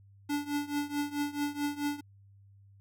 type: tone with tremolo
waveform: square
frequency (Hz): 290.3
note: D4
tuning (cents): -20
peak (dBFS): -28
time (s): 0.29-2.01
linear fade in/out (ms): 10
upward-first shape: triangle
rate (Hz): 4.6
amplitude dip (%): 90
effects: added 99 Hz sine -55 dBFS peak until 2.8 s